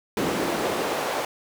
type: noise with high-pass filter sweep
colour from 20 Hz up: brown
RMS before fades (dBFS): -26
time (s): 0.17-1.25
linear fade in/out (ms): 2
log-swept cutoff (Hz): 300 to 650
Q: 1.2
effects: none